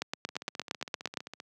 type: two click trains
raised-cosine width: 0.2 ms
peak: -14 / -24 dBFS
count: 11 / 18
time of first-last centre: 0.02-1.172 / 0.29-1.401 s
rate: 8.68 / 15.3 Hz
effects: high-pass 150 Hz 12 dB/octave